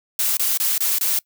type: noise bursts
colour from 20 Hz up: blue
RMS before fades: -20 dBFS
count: 5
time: 0.19-1.19 s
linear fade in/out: 2 ms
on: 180 ms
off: 25 ms
effects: noise-tail reverb RT60 0.1 s tail -24 dB re dry